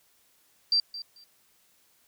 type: tone with echo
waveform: sine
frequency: 4699 Hz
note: D8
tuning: in tune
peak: -20 dBFS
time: 0.72-0.8 s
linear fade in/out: 2 ms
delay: 220 ms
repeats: 2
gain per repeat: -15 dB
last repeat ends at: 1.24 s
effects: white hiss -65 dBFS RMS until 2.07 s